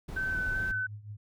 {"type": "noise", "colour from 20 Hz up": "brown", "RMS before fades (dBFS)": -38, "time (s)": [0.08, 0.72], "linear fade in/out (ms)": 10}
{"type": "tone with vibrato", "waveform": "sine", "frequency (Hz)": 1524, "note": "G6", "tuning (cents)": -49, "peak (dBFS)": -29, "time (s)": [0.16, 0.87], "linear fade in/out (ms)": 10, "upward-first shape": "square", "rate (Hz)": 2.6, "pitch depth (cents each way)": 13}
{"type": "tone with tremolo", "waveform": "sine", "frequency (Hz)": 104.6, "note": "G#2", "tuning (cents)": 13, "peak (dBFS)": -37, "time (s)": [0.55, 1.17], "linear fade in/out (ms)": 10, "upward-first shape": "triangle", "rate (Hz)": 5.8, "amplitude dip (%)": 85}
{"effects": []}